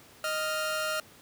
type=tone pair together; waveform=sawtooth; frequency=622.3 / 1397 Hz; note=D#5 / F6; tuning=0 / 0 cents; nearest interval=octave + major second; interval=1400 cents; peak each=-28 dBFS; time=0.24-1 s; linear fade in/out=2 ms; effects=pink hiss -54 dBFS RMS until 1.21 s + high-pass 100 Hz 12 dB/octave